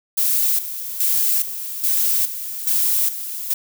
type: noise with tremolo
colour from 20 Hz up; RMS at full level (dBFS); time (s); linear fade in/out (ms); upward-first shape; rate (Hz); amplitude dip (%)
violet; -18; 0.17-3.54; 10; square; 1.2; 70
effects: none